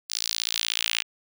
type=tone with high-pass filter sweep; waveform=sawtooth; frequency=56.4 Hz; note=A1; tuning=44 cents sharp; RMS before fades=-28 dBFS; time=0.09-1.03 s; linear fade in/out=20 ms; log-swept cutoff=4900 to 2700 Hz; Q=2.4; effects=none